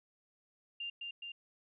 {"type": "tone with echo", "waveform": "sine", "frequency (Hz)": 2794, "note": "F7", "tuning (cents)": 0, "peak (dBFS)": -38, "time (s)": [0.8, 0.9], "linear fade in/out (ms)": 5, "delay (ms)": 210, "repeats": 2, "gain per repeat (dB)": -2, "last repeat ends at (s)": 1.32, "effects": []}